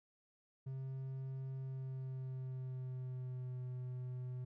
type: tone with pitch glide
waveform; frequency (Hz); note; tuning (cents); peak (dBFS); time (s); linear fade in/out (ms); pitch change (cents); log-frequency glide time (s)
triangle; 132.8 to 126.07; C3 to B2; +26 to +36; -39; 0.66-4.45; 10; -90; 1.56-3.62
effects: none